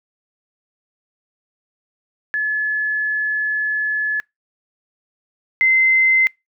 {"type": "tone pair in turn", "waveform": "sine", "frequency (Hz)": [1715, 2068], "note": ["A6", "C7"], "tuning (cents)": [-45, -21], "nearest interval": "minor third", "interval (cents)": 324, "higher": "second", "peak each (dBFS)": [-17, -11], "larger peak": "second", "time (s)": [[2.34, 4.2], [5.61, 6.27]], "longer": "first", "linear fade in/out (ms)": 0, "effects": ["noise-tail reverb RT60 0.2 s tail -26 dB re dry"]}